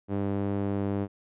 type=tone with band-pass filter; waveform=sawtooth; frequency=99.8 Hz; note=G2; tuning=32 cents sharp; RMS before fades=-29 dBFS; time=0.08-1.08 s; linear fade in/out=50 ms; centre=320 Hz; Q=0.93; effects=resampled to 8000 Hz